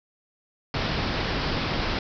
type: low-pass noise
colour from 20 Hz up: pink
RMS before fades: -27 dBFS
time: 0.74-1.99 s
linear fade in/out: 2 ms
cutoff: 5300 Hz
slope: 96 dB/octave
effects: none